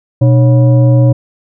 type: tone with frequency modulation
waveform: sine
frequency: 123.47 Hz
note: B2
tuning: in tune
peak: -4 dBFS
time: 0.21-1.13 s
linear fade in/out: 10 ms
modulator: 426 Hz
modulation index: 0.54
effects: none